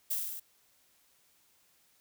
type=noise with echo; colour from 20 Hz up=violet; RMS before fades=-32 dBFS; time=0.1-0.16 s; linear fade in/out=10 ms; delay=48 ms; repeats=5; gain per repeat=-2 dB; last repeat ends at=0.4 s; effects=white hiss -68 dBFS RMS until 2 s